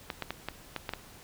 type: clicks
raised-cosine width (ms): 0.3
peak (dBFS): -17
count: 7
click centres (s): 0.102 / 0.223 / 0.306 / 0.486 / 0.763 / 0.892 / 0.936
effects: pink hiss -52 dBFS RMS until 1.23 s